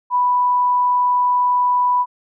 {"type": "tone", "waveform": "sine", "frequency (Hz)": 987.8, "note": "B5", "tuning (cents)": 0, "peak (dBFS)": -13, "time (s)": [0.1, 2.06], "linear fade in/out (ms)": 50, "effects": []}